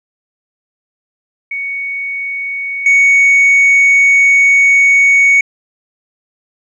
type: tone with level steps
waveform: sine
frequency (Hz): 2229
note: C#7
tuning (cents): +9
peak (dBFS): -17 / -3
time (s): 1.51-5.41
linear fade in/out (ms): 5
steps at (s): 2.86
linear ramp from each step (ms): 2
effects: tanh soft clip ceiling -4 dBFS